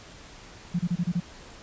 sine tone bursts, 174.61 Hz, F3, in tune, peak -22 dBFS, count 6, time 0.74-1.203 s, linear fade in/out 10 ms, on 53 ms, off 29 ms, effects pink hiss -47 dBFS RMS until 1.62 s + resampled to 16000 Hz

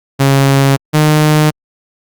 sawtooth tone pair in turn, 137.2 / 152.64 Hz, C#3 / D#3, -17 / -33 cents, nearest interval major second, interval 184 cents, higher second, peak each -3 dBFS, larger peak neither, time 0.19-0.77 / 0.93-1.51 s, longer neither, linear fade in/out 20 ms, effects Opus 48 kbps

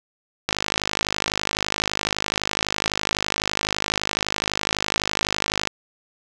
click train, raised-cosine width 0.2 ms, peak -3 dBFS, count 270, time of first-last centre 0.49-5.673 s, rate 51.9 Hz, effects none

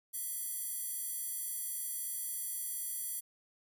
square tone with high-pass filter, 659.3 Hz, E5, in tune, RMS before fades -39 dBFS, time 0.13-3.21 s, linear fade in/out 20 ms, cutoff 11000 Hz, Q 1.8, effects none

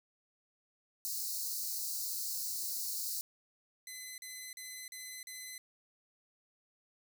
white high-pass noise, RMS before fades -38 dBFS, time 1.05-3.21 s, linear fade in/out 0 ms, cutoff 4100 Hz, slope 96 dB/octave
10% pulse tone bursts, 2027 Hz, B6, 45 cents sharp, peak -35 dBFS, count 5, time 3.87-5.58 s, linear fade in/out 2 ms, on 310 ms, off 40 ms
effects none

